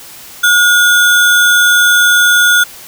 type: tone with sample-and-hold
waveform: sine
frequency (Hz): 1440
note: F#6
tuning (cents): -47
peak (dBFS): -5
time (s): 0.43-2.64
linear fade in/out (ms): 10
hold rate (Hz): 4900
effects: white hiss -33 dBFS RMS until 2.87 s